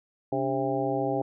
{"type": "harmonic tone with a mistuned harmonic", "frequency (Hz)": 133.3, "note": "C3", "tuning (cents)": 33, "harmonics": [1, 2, 3, 4, 5, 6], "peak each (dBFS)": [-35, -31, -31, -32, -32, -32], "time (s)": [0.32, 1.22], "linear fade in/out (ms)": 5, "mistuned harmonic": 2, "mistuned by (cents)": 120, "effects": []}